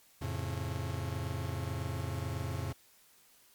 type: chord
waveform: 45% pulse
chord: F augmented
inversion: none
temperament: just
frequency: 87.31 / 109.13 / 136.42 Hz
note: F2 / A2 / C#3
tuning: 0 / -14 / -27 cents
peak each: -38 / -39 / -39 dBFS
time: 0.21-2.73 s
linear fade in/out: 10 ms
effects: white hiss -63 dBFS RMS until 3.54 s + MP3 96 kbps